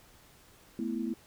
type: chord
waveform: sine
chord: A suspended second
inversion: none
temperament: just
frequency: 220 / 247.5 / 330 Hz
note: A3 / B3 / E4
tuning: 0 / +4 / +2 cents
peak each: -35 / -35 / -36 dBFS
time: 0.79-1.14 s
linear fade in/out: 2 ms
effects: pink hiss -59 dBFS RMS until 1.26 s